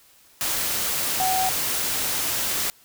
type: tone in noise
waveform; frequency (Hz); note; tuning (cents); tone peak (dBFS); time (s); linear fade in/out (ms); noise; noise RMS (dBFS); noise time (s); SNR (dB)
sine; 752; F#5; +28; -21; 1.2-1.49; 0; white; -25; 0.41-2.7; +1
effects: white hiss -55 dBFS RMS until 2.84 s